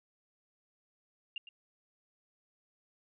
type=tone with echo; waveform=sine; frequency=2800 Hz; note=F7; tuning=4 cents sharp; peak=-36 dBFS; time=1.36-1.38 s; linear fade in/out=2 ms; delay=110 ms; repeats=1; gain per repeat=-12 dB; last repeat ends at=1.49 s; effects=none